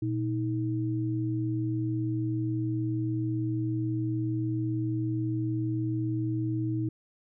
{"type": "tone pair together", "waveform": "sine", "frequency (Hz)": [118.9, 317.4], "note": ["A#2", "D#4"], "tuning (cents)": [35, 35], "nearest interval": "octave + perfect fourth", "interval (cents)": 1700, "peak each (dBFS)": [-29, -30], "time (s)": [0.02, 6.89], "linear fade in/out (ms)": 5, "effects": []}